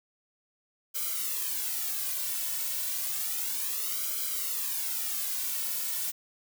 blue noise with flanger, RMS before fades -32 dBFS, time 0.94-6.12 s, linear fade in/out 20 ms, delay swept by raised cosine 1.1 to 2.5 ms, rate 0.31 Hz, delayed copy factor -0.95, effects none

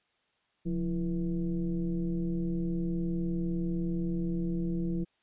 sine tone with frequency modulation, 175.8 Hz, F3, 12 cents sharp, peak -28 dBFS, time 0.65-5.05 s, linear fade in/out 20 ms, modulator 156 Hz, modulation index 1, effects white hiss -73 dBFS RMS until 5.22 s + resampled to 8000 Hz

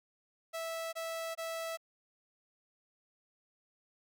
sawtooth tone bursts, 656 Hz, E5, 9 cents flat, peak -33 dBFS, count 3, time 0.53-1.774 s, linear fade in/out 20 ms, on 400 ms, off 22 ms, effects none

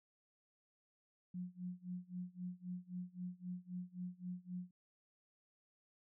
sine tone with tremolo, 180 Hz, F#3, 47 cents flat, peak -40 dBFS, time 1.34-4.71 s, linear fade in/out 5 ms, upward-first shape sine, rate 3.8 Hz, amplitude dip 95%, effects none

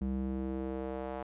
square tone with band-pass filter sweep, 65.41 Hz, C2, in tune, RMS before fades -36 dBFS, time 0.01-1.23 s, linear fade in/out 5 ms, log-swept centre 180 to 720 Hz, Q 1.6, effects resampled to 8000 Hz

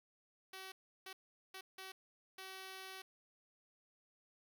5% pulse tone bursts at uneven times, 380 Hz, F#4, 46 cents sharp, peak -37 dBFS, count 5, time 0.53-0.72 / 1.06-1.13 / 1.54-1.61 / 1.78-1.92 / 2.38-3.02 s, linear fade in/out 5 ms, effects none

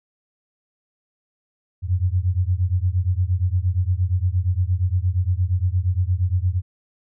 sine beating tone pair, 87.31 / 95.91 Hz, F2 / G2, 0 / -37 cents, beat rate 8.6 Hz, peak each -20 / -21 dBFS, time 1.82-6.62 s, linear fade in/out 50 ms, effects none

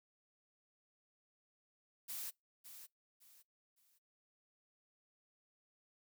blue noise with echo, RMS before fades -44 dBFS, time 2.08-2.31 s, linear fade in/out 20 ms, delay 560 ms, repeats 3, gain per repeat -10 dB, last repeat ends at 3.99 s, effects noise-tail reverb RT60 0.2 s tail -26 dB re dry

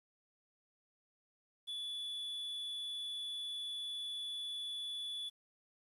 triangle tone, 3441 Hz, A7, 39 cents flat, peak -38 dBFS, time 1.67-5.3 s, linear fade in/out 20 ms, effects resampled to 32000 Hz + 11-bit

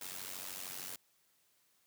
white noise with amplitude modulation, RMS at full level -41 dBFS, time 0.01-0.96 s, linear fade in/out 5 ms, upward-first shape sine, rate 93.1 Hz, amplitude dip 80%, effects white hiss -73 dBFS RMS until 1.86 s + high-pass 80 Hz 12 dB/octave

